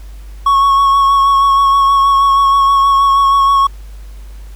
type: tone with vibrato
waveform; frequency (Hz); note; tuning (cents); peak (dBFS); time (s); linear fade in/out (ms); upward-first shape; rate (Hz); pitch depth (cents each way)
triangle; 1105; C#6; -6; -5; 0.46-3.67; 5; sine; 6.3; 19
effects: added 50 Hz sine -28 dBFS peak until 4.55 s + pink hiss -46 dBFS RMS until 4.55 s